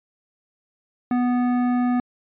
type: tone with hard clipping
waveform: triangle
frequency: 246.5 Hz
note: B3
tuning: 3 cents flat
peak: -20 dBFS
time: 1.11-2 s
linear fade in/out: 2 ms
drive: 16 dB
effects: resampled to 8000 Hz